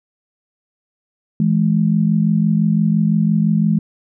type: tone pair together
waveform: sine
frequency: 164.81 / 210.7 Hz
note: E3 / G#3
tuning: 0 / +25 cents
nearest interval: major third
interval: 425 cents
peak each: -15 dBFS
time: 1.4-3.79 s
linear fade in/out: 2 ms
effects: none